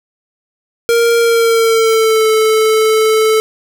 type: tone with pitch glide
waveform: square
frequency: 466.2 to 437.5 Hz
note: A#4 to A4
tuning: 0 to -10 cents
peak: -9 dBFS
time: 0.89-3.4 s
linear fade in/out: 0 ms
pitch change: -110 cents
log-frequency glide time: 1.19-2.28 s
effects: none